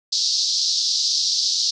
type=band-pass noise; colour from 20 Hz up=white; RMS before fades=-21 dBFS; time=0.12-1.71 s; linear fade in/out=10 ms; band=4000 to 5600 Hz; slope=48 dB/octave; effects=none